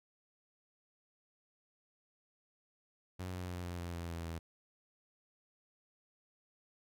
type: tone with pitch steps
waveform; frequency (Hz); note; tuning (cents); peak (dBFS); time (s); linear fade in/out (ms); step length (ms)
sawtooth; 91.6 / 90.29 / 88.99 / 87.72 / 86.46 / 85.22 / 84 / 82.79; F#2 / F#2 / F2 / F2 / F2 / F2 / E2 / E2; -17 / -42 / +33 / +8 / -17 / -42 / +33 / +8; -36; 3.19-4.39; 10; 150
effects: none